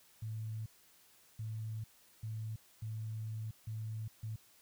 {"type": "tone bursts at uneven times", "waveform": "sine", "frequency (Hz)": 110, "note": "A2", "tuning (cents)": 0, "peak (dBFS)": -38, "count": 6, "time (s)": [[0.22, 0.66], [1.39, 1.84], [2.23, 2.56], [2.82, 3.51], [3.67, 4.08], [4.23, 4.36]], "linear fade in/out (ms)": 5, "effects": ["white hiss -65 dBFS RMS until 4.61 s"]}